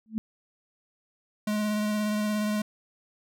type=tone with exponential growth; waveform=sine; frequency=220 Hz; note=A3; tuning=in tune; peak=-22 dBFS; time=0.06-0.18 s; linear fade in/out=0 ms; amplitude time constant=24 ms
type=tone with vibrato; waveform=square; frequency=211 Hz; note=G#3; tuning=28 cents sharp; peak=-26 dBFS; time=1.47-2.62 s; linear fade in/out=5 ms; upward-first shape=sine; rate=17 Hz; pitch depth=15 cents each way
effects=none